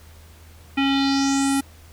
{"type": "tone with low-pass filter sweep", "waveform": "square", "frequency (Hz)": 274.2, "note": "C#4", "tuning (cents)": -19, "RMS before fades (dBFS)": -20, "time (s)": [0.77, 1.61], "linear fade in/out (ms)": 10, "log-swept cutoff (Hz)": [2600, 11000], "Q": 4.1, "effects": ["added 80 Hz sine -45 dBFS peak until 1.92 s", "pink hiss -51 dBFS RMS until 1.92 s"]}